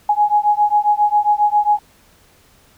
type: beating tone pair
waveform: sine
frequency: 830.6 / 838 Hz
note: G#5 / G#5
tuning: 0 / +15 cents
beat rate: 7.4 Hz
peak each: -15 dBFS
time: 0.09-1.79 s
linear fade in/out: 5 ms
effects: pink hiss -52 dBFS RMS until 2.77 s